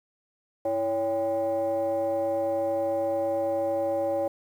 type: tone with frequency modulation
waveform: sine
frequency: 561 Hz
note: C#5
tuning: 21 cents sharp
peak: -23 dBFS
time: 0.65-4.28 s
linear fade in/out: 5 ms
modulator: 231 Hz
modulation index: 0.74
effects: tanh soft clip ceiling -19 dBFS + 9-bit